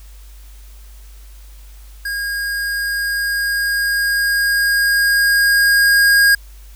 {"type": "tone with level ramp", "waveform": "square", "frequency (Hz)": 1629, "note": "G#6", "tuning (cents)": -34, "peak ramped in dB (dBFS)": [-21, -9], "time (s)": [2.05, 6.35], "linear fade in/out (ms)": 5, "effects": ["added 50 Hz sine -36 dBFS peak until 6.75 s", "white hiss -49 dBFS RMS until 6.75 s"]}